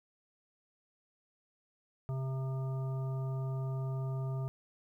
harmonic tone with a mistuned harmonic, 132.4 Hz, C3, 21 cents sharp, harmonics 1 / 3 / 5 / 7 / 9, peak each -33 / -47 / -48 / -54 / -53 dBFS, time 2.09-4.48 s, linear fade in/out 0 ms, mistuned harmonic 9, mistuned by +19 cents, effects 12-bit

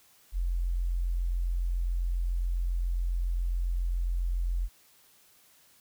sine tone, 43.65 Hz, F1, in tune, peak -26 dBFS, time 0.32-4.69 s, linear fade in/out 50 ms, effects white hiss -61 dBFS RMS until 5.8 s

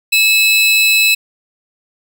45% pulse tone pair together, 2600 / 4002 Hz, E7 / B7, -24 / +22 cents, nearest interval perfect fifth, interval 746 cents, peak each -10 / -14 dBFS, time 0.12-1.15 s, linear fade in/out 10 ms, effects none

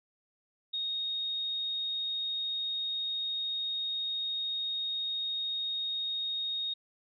sine tone, 3727 Hz, A#7, 1 cent flat, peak -31 dBFS, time 0.73-6.74 s, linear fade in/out 10 ms, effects none

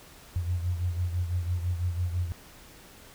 sine beating tone pair, 87.5 / 93.5 Hz, F2 / F#2, +4 / +19 cents, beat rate 6 Hz, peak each -27 / -34 dBFS, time 0.36-2.32 s, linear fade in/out 0 ms, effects pink hiss -51 dBFS RMS until 3.14 s

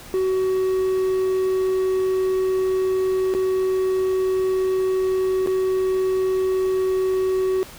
triangle tone with dropouts, 375.8 Hz, F#4, 27 cents sharp, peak -16 dBFS, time 0.14-7.63 s, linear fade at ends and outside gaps 0 ms, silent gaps 3.339-3.349 / 5.462-5.473 s, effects pink hiss -41 dBFS RMS until 7.78 s

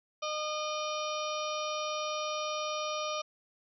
harmonic tone with a mistuned harmonic, 610 Hz, D#5, 34 cents flat, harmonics 1 / 2 / 4 / 5 / 6 / 7 / 8 / 9, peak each -36 / -36 / -43 / -43 / -44 / -49 / -49 / -44 dBFS, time 0.22-3.22 s, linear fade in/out 10 ms, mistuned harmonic 9, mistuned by +44 cents, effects none

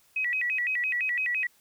sine tone with vibrato, 2217 Hz, C#7, in tune, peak -25 dBFS, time 0.16-1.47 s, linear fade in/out 5 ms, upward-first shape square, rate 5.9 Hz, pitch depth 230 cents each way, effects white hiss -63 dBFS RMS until 1.6 s

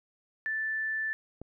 sine tone, 1760 Hz, A6, in tune, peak -29 dBFS, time 0.46-1.13 s, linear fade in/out 0 ms
click, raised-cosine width 2 ms, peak -28 dBFS, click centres 1.416 s
effects none

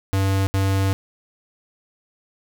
square tone bursts at uneven times, 96.9 Hz, G2, 20 cents flat, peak -18 dBFS, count 2, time 0.13-0.47 / 0.54-0.93 s, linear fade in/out 0 ms, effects none

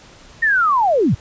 sine linear sweep, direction down, 1864.7 to 79.4 Hz, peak -12 dBFS, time 0.42-1.15 s, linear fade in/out 10 ms, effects pink hiss -44 dBFS RMS until 1.2 s + resampled to 16000 Hz

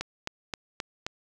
click train, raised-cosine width 0.2 ms, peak -14 dBFS, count 5, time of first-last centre 0.01-1.065 s, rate 3.79 Hz, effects none

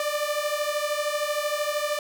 sawtooth beating tone pair, 587.3 / 600.3 Hz, D5 / D5, 0 / +38 cents, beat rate 13 Hz, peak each -24 dBFS, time 0-1.99 s, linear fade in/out 2 ms, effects none

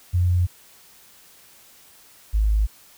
sine tone pair in turn, 89 / 52.92 Hz, F2 / G#1, +33 / +33 cents, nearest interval major sixth, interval 900 cents, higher first, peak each -16 dBFS, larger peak neither, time 0.13-0.47 / 2.33-2.67 s, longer neither, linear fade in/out 20 ms, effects white hiss -51 dBFS RMS until 2.97 s

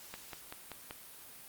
click train, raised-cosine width 0.3 ms, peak -26 dBFS, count 5, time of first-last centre 0.14-0.909 s, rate 5.2 Hz, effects white hiss -52 dBFS RMS until 1.48 s + Opus 48 kbps

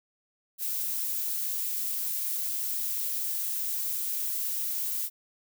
violet noise, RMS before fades -31 dBFS, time 0.58-5.1 s, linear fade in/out 50 ms, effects none

